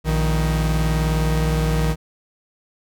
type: tone pair together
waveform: 45% pulse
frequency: 58.73 / 156.8 Hz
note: A#1 / D#3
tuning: +14 / +14 cents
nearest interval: octave + perfect fourth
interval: 1700 cents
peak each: -20 dBFS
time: 0.04-1.96 s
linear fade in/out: 50 ms
effects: none